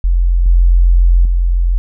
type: tone with level steps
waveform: sine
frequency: 43.65 Hz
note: F1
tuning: in tune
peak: -8 / -5 / -9 dBFS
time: 0.04-1.78 s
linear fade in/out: 0 ms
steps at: 0.46 / 1.25 s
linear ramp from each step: 2 ms
effects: none